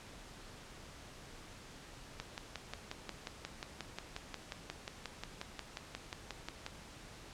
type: click train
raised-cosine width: 0.2 ms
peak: -23 dBFS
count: 26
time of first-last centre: 2.2-6.664 s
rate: 5.6 Hz
effects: pink hiss -53 dBFS RMS until 7.33 s + low-pass 8000 Hz 12 dB/octave